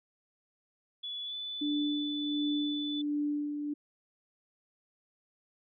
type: tone with pitch glide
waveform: sine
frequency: 3420 to 3488 Hz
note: A7 to A7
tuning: -50 to -16 cents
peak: -36 dBFS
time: 1.03-3.02 s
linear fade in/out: 10 ms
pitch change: +34 cents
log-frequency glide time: 1.24-1.34 s
type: tone with tremolo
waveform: sine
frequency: 293.7 Hz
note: D4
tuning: in tune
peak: -28 dBFS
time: 1.61-3.74 s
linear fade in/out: 10 ms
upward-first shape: sine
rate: 1.4 Hz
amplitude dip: 45%
effects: none